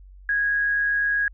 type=tone with amplitude modulation; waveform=sine; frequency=1652 Hz; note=G#6; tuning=10 cents flat; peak=-18 dBFS; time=0.29-1.28 s; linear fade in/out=2 ms; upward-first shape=sine; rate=148 Hz; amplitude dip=30%; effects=added 47 Hz sine -43 dBFS peak until 1.33 s